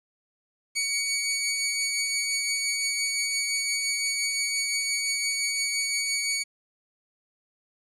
15% pulse tone with tremolo, 2248 Hz, C#7, 24 cents sharp, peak -17 dBFS, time 0.75-6.44 s, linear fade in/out 20 ms, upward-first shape triangle, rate 5.8 Hz, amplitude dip 30%, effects resampled to 24000 Hz + 9-bit

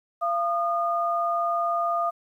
sine tone pair together, 685.3 / 1221 Hz, F5 / D#6, -33 / -33 cents, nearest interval minor seventh, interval 1000 cents, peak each -25 dBFS, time 0.21-2.11 s, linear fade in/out 20 ms, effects 10-bit

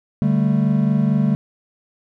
triangle chord, D suspended fourth, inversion none, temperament just, 146.83 / 195.78 / 220.2 Hz, D3 / G3 / A3, 0 / -2 / +2 cents, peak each -17 dBFS, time 0.22-1.35 s, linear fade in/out 0 ms, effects none

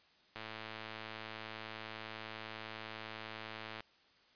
click train, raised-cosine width 0.3 ms, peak -28 dBFS, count 380, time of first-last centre 0.36-3.805 s, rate 110 Hz, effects white hiss -67 dBFS RMS until 4.35 s + resampled to 11025 Hz

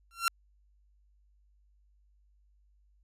sawtooth tone with exponential growth, 1366 Hz, F6, 39 cents flat, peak -18 dBFS, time 0.11-0.28 s, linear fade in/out 0 ms, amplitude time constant 35 ms, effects added 50 Hz sine -63 dBFS peak until 3.03 s + resampled to 32000 Hz

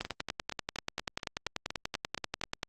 two click trains, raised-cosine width 0.2 ms, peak -18 / -15 dBFS, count 11 / 28, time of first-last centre 0.05-2.414 / 0.01-2.631 s, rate 4.23 / 10.3 Hz, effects Opus 24 kbps

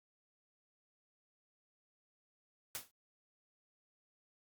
white noise with exponential decay, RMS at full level -38 dBFS, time 2.75-2.91 s, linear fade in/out 0 ms, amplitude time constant 34 ms, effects Opus 48 kbps

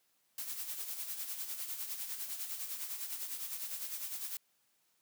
blue noise with tremolo, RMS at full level -39 dBFS, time 0.38-4.37 s, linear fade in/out 2 ms, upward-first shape sine, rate 9.9 Hz, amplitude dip 55%, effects white hiss -75 dBFS RMS until 5.01 s + high-pass 100 Hz 12 dB/octave

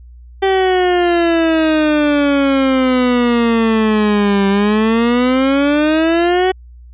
30% pulse exponential two-way sweep, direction down then up, 389.1 to 196 to 377.5 Hz, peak -8 dBFS, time 0.42-6.52 s, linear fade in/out 10 ms, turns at 4.48 s, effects added 60 Hz sine -35 dBFS peak until 6.93 s + resampled to 8000 Hz

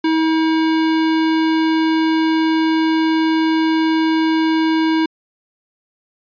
square tone, 320.1 Hz, D#4, 49 cents sharp, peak -14 dBFS, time 0.04-5.06 s, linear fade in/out 5 ms, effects resampled to 11025 Hz

